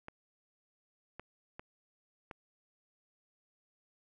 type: clicks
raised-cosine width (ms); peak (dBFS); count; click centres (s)
0.5; -29; 4; 0.084 / 1.196 / 1.595 / 2.312
effects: none